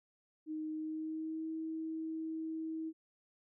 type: tone with pitch glide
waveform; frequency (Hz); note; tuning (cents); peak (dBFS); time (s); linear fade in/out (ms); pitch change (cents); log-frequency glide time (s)
sine; 311.1 to 320.2; D#4 to D#4; 0 to +50; -37; 0.46-2.93; 50; +50; 0.71-1.49
effects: none